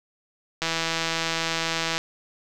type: click train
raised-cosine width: 0.2 ms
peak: -8 dBFS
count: 224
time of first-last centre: 0.62-1.98 s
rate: 164 Hz
effects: none